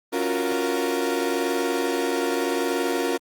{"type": "chord", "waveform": "35% pulse", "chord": "Gb major seventh", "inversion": "second", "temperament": "equal", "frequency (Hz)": [277.2, 349.2, 370, 466.2], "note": ["Db4", "F4", "Gb4", "Bb4"], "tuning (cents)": [0, 0, 0, 0], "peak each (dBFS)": [-27, -25, -29, -25], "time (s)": [0.12, 3.18], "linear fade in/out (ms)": 20, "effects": ["Opus 24 kbps"]}